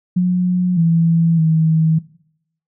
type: tone with pitch steps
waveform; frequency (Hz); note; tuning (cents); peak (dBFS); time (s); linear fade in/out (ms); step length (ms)
sine; 180.4 / 165.9 / 159.9; F#3 / E3 / D#3; -44 / +11 / +48; -11; 0.16-1.99; 10; 610
effects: noise-tail reverb RT60 0.7 s tail -19 dB re dry